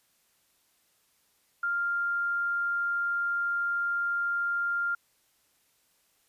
sine tone, 1396.9 Hz, F6, in tune, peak -26 dBFS, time 1.63-4.95 s, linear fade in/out 5 ms, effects white hiss -69 dBFS RMS until 6.28 s + resampled to 32000 Hz

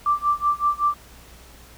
sine tone with tremolo, 1174.7 Hz, D6, in tune, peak -15 dBFS, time 0.06-0.94 s, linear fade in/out 2 ms, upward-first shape sine, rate 5.3 Hz, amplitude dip 95%, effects added 60 Hz sine -48 dBFS peak until 1.77 s + pink hiss -48 dBFS RMS until 1.77 s

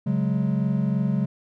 triangle chord, C# suspended fourth, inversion none, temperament just, 138.59 / 184.79 / 207.9 Hz, C#3 / F#3 / G#3, 0 / -2 / +2 cents, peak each -23 dBFS, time 0.06-1.26 s, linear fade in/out 10 ms, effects none

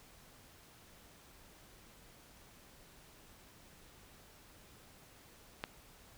click, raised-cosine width 0.3 ms, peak -21 dBFS, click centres 5.639 s, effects pink hiss -60 dBFS RMS until 6.17 s

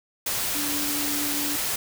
sine tone in noise, 291.5 Hz, D4, 13 cents flat, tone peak -31 dBFS, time 0.55-1.56 s, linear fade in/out 5 ms, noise white, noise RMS -27 dBFS, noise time 0.26-1.76 s, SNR -7 dB, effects none

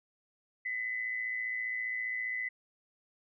sine tone with amplitude modulation, 2010 Hz, B6, 30 cents sharp, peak -30 dBFS, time 0.65-2.49 s, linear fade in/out 10 ms, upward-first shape sine, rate 115 Hz, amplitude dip 55%, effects none

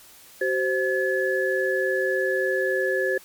sine tone cluster, 379.7 / 523 / 1710 Hz, F#4 / C5 / A6, +45 / -1 / -50 cents, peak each -25 dBFS, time 0.41-3.18 s, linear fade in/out 5 ms, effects white hiss -49 dBFS RMS until 3.24 s + MP3 96 kbps

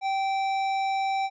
triangle tone with tanh clipping, 777 Hz, G5, 16 cents flat, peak -26 dBFS, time 0.01-1.3 s, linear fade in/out 50 ms, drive 18 dB, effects resampled to 16000 Hz

